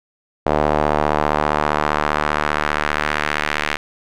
sawtooth tone with band-pass filter sweep, 75.1 Hz, D2, 39 cents sharp, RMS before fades -19 dBFS, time 0.46-3.77 s, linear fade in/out 5 ms, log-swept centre 680 to 2100 Hz, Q 1.4, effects none

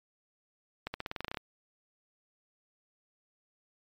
accelerating click train, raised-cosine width 0.3 ms, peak -19 dBFS, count 12, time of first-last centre 0.87-1.372 s, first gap 70 ms, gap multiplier 0.91, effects MP3 96 kbps

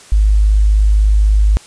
sine tone, 51.91 Hz, G#1, in tune, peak -7 dBFS, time 0.12-1.57 s, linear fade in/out 0 ms, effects white hiss -40 dBFS RMS until 1.66 s + resampled to 22050 Hz

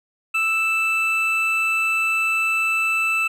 triangle tone pair together, 1318 / 2643 Hz, E6 / E7, -1 / +4 cents, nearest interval octave, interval 1205 cents, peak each -24 / -17 dBFS, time 0.34-3.28 s, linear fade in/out 10 ms, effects none

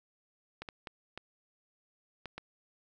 clicks, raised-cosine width 0.3 ms, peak -25 dBFS, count 6, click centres 0.62 / 0.688 / 0.872 / 1.176 / 2.257 / 2.38 s, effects none

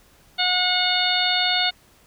harmonic tone, 726 Hz, F#5, 33 cents flat, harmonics 1 / 2 / 3 / 4 / 5 / 6, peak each -26 / -27 / -27 / -26 / -23 / -25 dBFS, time 0.38-1.71 s, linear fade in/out 20 ms, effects pink hiss -55 dBFS RMS until 2.06 s

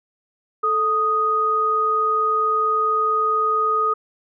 sine tone pair together, 437.8 / 1244.5 Hz, A4 / D#6, -9 / 0 cents, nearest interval octave + tritone, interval 1809 cents, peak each -25 / -17 dBFS, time 0.63-3.94 s, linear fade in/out 10 ms, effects none

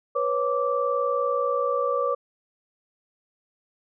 sine tone cluster, 490.8 / 551 / 1168 Hz, B4 / C#5 / D6, -11 / -11 / -10 cents, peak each -26 dBFS, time 0.15-2.15 s, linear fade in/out 10 ms, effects none

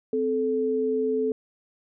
sine tone pair together, 259.1 / 435.8 Hz, C4 / A4, -17 / -17 cents, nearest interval major sixth, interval 900 cents, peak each -28 / -23 dBFS, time 0.13-1.32 s, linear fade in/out 2 ms, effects none

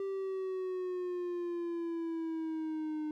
triangle exponential sweep, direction down, 392.1 to 304.1 Hz, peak -32 dBFS, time 0-3.11 s, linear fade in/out 2 ms, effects none

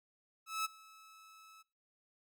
sawtooth tone with ADSR envelope, 1300 Hz, E6, 24 cents flat, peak -29 dBFS, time 0.46-1.63 s, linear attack 190 ms, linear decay 19 ms, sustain -24 dB, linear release 19 ms, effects noise-tail reverb RT60 0.6 s tail -26 dB re dry + Opus 48 kbps

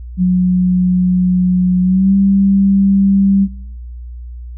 sine tone with pitch glide, 181.9 to 196.08 Hz, F#3 to G3, -29 to +1 cents, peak -8 dBFS, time 0.17-3.48 s, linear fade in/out 50 ms, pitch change +130 cents, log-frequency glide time 1.82-2.14 s, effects noise-tail reverb RT60 0.9 s tail -22 dB re dry + added 60 Hz sine -26 dBFS peak until 4.57 s

